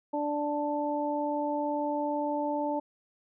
harmonic tone, 293.7 Hz, D4, in tune, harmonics 1 / 2 / 3, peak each -32 / -32 / -32 dBFS, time 0.13-2.8 s, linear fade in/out 10 ms, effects none

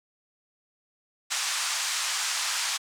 white band-pass noise, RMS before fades -29 dBFS, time 1.3-2.78 s, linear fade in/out 20 ms, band 870 to 8000 Hz, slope 24 dB/octave, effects none

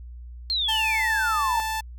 sine exponential sweep, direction down, 4290 to 880 Hz, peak -22 dBFS, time 0.5-1.6 s, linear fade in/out 0 ms
sawtooth tone, 880 Hz, A5, in tune, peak -22 dBFS, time 0.68-1.81 s, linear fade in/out 10 ms
effects added 60 Hz sine -37 dBFS peak until 1.98 s

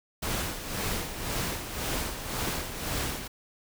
pink noise with tremolo, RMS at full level -30 dBFS, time 0.22-3.28 s, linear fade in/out 10 ms, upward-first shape sine, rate 1.9 Hz, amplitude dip 60%, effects none

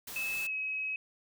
white noise, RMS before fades -43 dBFS, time 0.07-0.47 s, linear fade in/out 5 ms
sine tone with pitch glide, 2605 to 2553 Hz, E7 to D#7, -21 to +44 cents, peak -32 dBFS, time 0.16-0.96 s, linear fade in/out 2 ms, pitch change -35 cents, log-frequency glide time 0.47-0.52 s
effects none

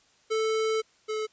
square tone pair in turn, 440 / 432.7 Hz, A4 / A4, 0 / -29 cents, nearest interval unison, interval 29 cents, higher first, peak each -25 / -29 dBFS, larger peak first, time 0.3-0.82 / 1.08-1.27 s, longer first, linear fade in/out 20 ms, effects white hiss -63 dBFS RMS until 1.32 s + resampled to 16000 Hz

